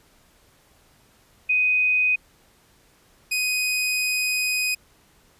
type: tone pair in turn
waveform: sine / sawtooth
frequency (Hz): 2500 / 2500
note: D#7 / D#7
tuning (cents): +8 / +8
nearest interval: unison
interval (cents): 0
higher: neither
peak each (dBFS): -17 / -18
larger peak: first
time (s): 1.49-2.16 / 3.31-4.75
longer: second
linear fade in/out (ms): 10
effects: pink hiss -58 dBFS RMS until 5.39 s + resampled to 32000 Hz